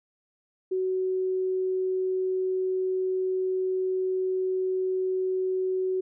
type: tone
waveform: sine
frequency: 373.7 Hz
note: F#4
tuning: 17 cents sharp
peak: -24 dBFS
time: 0.71-6.01 s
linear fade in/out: 10 ms
effects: none